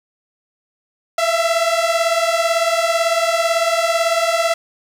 sawtooth beating tone pair, 659.3 / 677.3 Hz, E5 / E5, 0 / +47 cents, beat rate 18 Hz, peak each -14 dBFS, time 1.18-4.54 s, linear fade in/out 5 ms, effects low-pass 9000 Hz 12 dB/octave + 7-bit

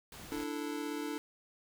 pink noise, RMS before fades -49 dBFS, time 0.12-0.44 s, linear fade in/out 2 ms
square chord, D suspended second, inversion none, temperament just, 293.7 / 330.4 / 440.5 Hz, D4 / E4 / A4, 0 / +4 / +2 cents, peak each -39 / -43 / -43 dBFS, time 0.32-1.18 s, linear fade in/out 0 ms
effects none

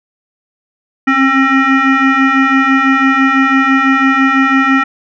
sine tone with frequency modulation, 807 Hz, G#5, 50 cents flat, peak -6 dBFS, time 1.07-4.84 s, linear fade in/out 10 ms, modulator 536 Hz, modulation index 2.4, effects tanh soft clip ceiling -3 dBFS

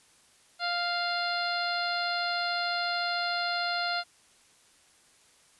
harmonic tone, 698.5 Hz, F5, in tune, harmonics 1 / 2 / 3 / 4 / 5 / 6 / 7, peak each -32 / -32 / -39 / -41 / -40 / -34 / -43 dBFS, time 0.59-4.04 s, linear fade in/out 50 ms, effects white hiss -61 dBFS RMS until 5.59 s + resampled to 24000 Hz

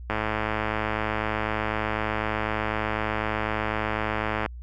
click train, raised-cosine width 0.5 ms, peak -11 dBFS, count 472, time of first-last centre 0.1-4.461 s, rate 108 Hz, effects added 60 Hz sine -36 dBFS peak until 4.62 s

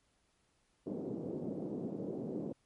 pink band-pass noise, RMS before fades -40 dBFS, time 0.86-2.53 s, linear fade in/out 10 ms, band 170 to 480 Hz, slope 24 dB/octave, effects pink hiss -75 dBFS RMS until 2.65 s + MP3 48 kbps

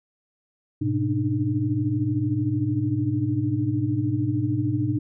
sine tone cluster, 106.3 / 126.1 / 289.4 / 302.6 Hz, G#2 / B2 / D4 / D#4, +41 / +36 / -25 / -48 cents, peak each -26 / -26 / -33 / -25 dBFS, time 0.81-4.99 s, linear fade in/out 10 ms, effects none

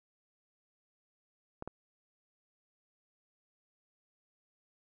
clicks, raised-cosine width 1 ms, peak -26 dBFS, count 2, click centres 1.624 / 1.676 s, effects none

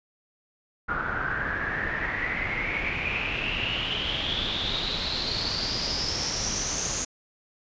pink noise with low-pass filter sweep, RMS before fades -29 dBFS, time 0.88-7.05 s, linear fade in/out 10 ms, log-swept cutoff 1400 to 6700 Hz, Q 9.3, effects resampled to 16000 Hz

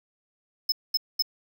square tone bursts, 5200 Hz, E8, 24 cents flat, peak -21 dBFS, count 3, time 0.69-1.223 s, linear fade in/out 5 ms, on 31 ms, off 220 ms, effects none

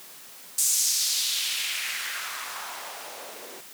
blue noise with band-pass filter sweep, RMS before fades -29 dBFS, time 0.58-3.61 s, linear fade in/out 5 ms, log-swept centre 7900 to 360 Hz, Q 1.9, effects white hiss -46 dBFS RMS until 3.73 s + high-pass 150 Hz 12 dB/octave

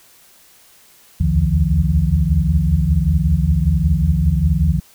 sine tone cluster, 64.5 / 76.2 / 81.4 / 149.5 / 170.9 Hz, C2 / D#2 / E2 / D3 / F3, -24 / -36 / -21 / +31 / -37 cents, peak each -19 dBFS, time 1.2-4.8 s, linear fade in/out 10 ms, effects white hiss -49 dBFS RMS until 4.94 s

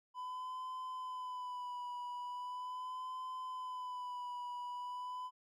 triangle tone with vibrato, 1000 Hz, B5, 21 cents sharp, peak -39 dBFS, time 0.14-5.31 s, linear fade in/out 50 ms, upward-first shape sine, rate 0.4 Hz, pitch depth 37 cents each way, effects none

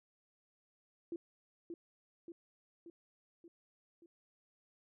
sine tone with echo, 339 Hz, E4, 49 cents sharp, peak -38 dBFS, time 1.12-1.16 s, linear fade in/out 2 ms, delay 580 ms, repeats 5, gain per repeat -4 dB, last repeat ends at 4.06 s, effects none

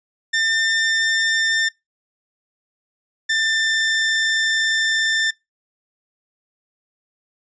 sawtooth tone pair in turn, 1798 / 1785.6 Hz, A6 / A6, +37 / +25 cents, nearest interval unison, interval 12 cents, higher first, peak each -13 dBFS, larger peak neither, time 0.33-1.69 / 3.29-5.31 s, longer second, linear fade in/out 10 ms, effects noise-tail reverb RT60 0.2 s tail -25 dB re dry + resampled to 16000 Hz

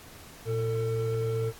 triangle tone pair together, 116.01 / 448.5 Hz, A#2 / A4, -8 / +33 cents, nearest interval octave + major seventh, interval 2341 cents, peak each -27 dBFS, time 0.45-1.53 s, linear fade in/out 50 ms, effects pink hiss -49 dBFS RMS until 1.59 s + AAC 64 kbps

